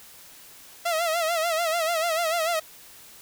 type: tone with vibrato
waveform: sawtooth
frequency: 662 Hz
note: E5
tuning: 7 cents sharp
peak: -19 dBFS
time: 0.85-2.6 s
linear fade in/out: 10 ms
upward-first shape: sine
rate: 6.8 Hz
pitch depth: 92 cents each way
effects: white hiss -48 dBFS RMS until 3.21 s